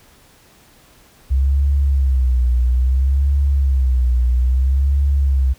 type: tone with vibrato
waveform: sine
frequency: 65.41 Hz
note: C2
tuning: in tune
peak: -12 dBFS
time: 1.3-5.54 s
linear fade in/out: 20 ms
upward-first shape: sine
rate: 0.6 Hz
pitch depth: 120 cents each way
effects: pink hiss -50 dBFS RMS until 5.58 s